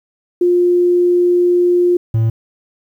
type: tone pair in turn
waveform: sine / triangle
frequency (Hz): 353.6 / 112.8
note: F4 / A2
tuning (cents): +22 / +44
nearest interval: octave + minor sixth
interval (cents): 1978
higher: first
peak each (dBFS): -9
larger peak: neither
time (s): 0.41-1.97 / 2.14-2.3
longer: first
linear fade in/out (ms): 5
effects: 8-bit